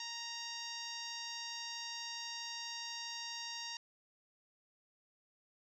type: tone with low-pass filter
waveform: 10% pulse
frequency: 932.3 Hz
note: A#5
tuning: in tune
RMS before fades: -44 dBFS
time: 0-3.77 s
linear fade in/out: 2 ms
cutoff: 5700 Hz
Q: 2.9
effects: none